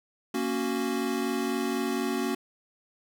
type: chord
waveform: square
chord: F# major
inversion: first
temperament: equal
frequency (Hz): 233.1 / 277.2 / 370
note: A#3 / C#4 / F#4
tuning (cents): 0 / 0 / 0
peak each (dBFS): -32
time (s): 0.34-2.35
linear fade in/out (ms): 5
effects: none